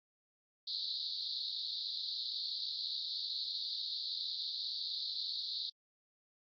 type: band-pass noise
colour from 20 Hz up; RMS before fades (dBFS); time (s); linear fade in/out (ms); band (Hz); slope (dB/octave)
white; -40; 0.67-5.7; 5; 3700 to 4600; 96
effects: AAC 48 kbps